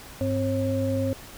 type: tone cluster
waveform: sine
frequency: 101.2 / 261.2 / 541 Hz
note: G#2 / C4 / C#5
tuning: -44 / -3 / -42 cents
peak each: -27 dBFS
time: 0.21-1.13 s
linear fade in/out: 0 ms
effects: pink hiss -44 dBFS RMS until 1.37 s